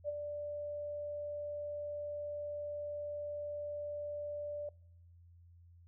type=tone with ADSR envelope; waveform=sine; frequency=587.3 Hz; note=D5; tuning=in tune; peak=-32 dBFS; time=0.04-4.69 s; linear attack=47 ms; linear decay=23 ms; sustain=-6 dB; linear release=3 ms; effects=noise-tail reverb RT60 0.8 s tail -26 dB re dry + added 86 Hz sine -57 dBFS peak until 5.87 s